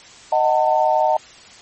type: chord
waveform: sine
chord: D# diminished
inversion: none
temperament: just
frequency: 622.3 / 746.7 / 896 Hz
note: D#5 / F#5 / A5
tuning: 0 / +16 / +31 cents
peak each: -18 dBFS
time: 0.32-1.17 s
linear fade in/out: 5 ms
effects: white hiss -43 dBFS RMS until 1.61 s + MP3 32 kbps

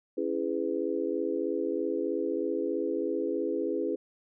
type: chord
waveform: sine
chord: C# minor seventh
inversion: none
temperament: just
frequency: 277.2 / 332.6 / 415.8 / 498.9 Hz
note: C#4 / E4 / G#4 / B4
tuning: 0 / +16 / +2 / +17 cents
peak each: -35 / -32 / -32 / -34 dBFS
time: 0.17-3.96 s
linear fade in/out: 10 ms
effects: none

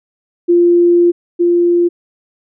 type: tone pair in turn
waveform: sine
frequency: 347.2 / 347.2 Hz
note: F4 / F4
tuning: -10 / -10 cents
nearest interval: unison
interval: 0 cents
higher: neither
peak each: -6 / -8 dBFS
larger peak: first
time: 0.48-1.12 / 1.39-1.89 s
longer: first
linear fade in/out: 20 ms
effects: none

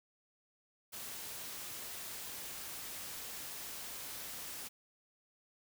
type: noise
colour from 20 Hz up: white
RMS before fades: -45 dBFS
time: 0.92-4.69 s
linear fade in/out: 20 ms
effects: none

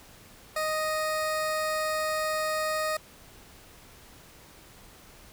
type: tone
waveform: 20% pulse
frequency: 622.3 Hz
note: D#5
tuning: in tune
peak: -22 dBFS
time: 0.56-2.97 s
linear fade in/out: 5 ms
effects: pink hiss -52 dBFS RMS until 5.32 s

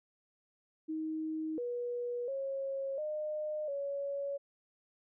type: tone with pitch steps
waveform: sine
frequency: 315.1 / 484.3 / 544 / 609 / 561 Hz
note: D#4 / B4 / C#5 / D#5 / C#5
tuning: +22 / -34 / -33 / -37 / +21 cents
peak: -34 dBFS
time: 0.88-4.38 s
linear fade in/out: 20 ms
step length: 700 ms
effects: none

